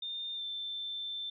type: tone with pitch glide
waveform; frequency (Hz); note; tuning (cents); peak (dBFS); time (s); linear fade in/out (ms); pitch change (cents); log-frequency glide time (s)
sine; 3620 to 3550; A7 to A7; +48 to +15; -36; 0.02-1.3; 5; -33; 0.34-0.43
effects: none